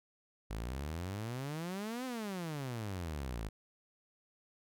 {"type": "exponential two-way sweep", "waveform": "sawtooth", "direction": "up then down", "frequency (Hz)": [50.7, 263.1, 50.7], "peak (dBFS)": -34, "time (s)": [0.5, 3.49], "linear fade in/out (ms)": 10, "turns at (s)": 2.05, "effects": []}